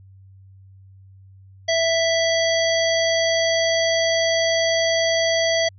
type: harmonic tone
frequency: 659.3 Hz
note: E5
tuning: in tune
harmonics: 1 / 3 / 5 / 7 / 9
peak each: -19 / -24 / -26 / -27 / -29 dBFS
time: 1.68-5.69 s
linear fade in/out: 10 ms
effects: added 96 Hz sine -44 dBFS peak until 5.78 s